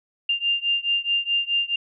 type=beating tone pair; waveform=sine; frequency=2794 / 2798.7 Hz; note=F7 / F7; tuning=0 / +3 cents; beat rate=4.7 Hz; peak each=-23 / -24 dBFS; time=0.29-1.76 s; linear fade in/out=5 ms; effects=none